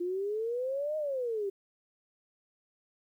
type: exponential two-way sweep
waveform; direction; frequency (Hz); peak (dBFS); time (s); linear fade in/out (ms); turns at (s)
sine; up then down; 345.3 to 626 to 384.8; -30; 0-1.5; 10; 0.97
effects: 11-bit